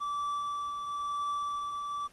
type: tone with tremolo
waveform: triangle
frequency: 1160 Hz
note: D6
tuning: 22 cents flat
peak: -28 dBFS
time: 0-2.08 s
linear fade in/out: 20 ms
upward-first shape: triangle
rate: 0.97 Hz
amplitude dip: 40%
effects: pink hiss -62 dBFS RMS until 2.12 s + AAC 32 kbps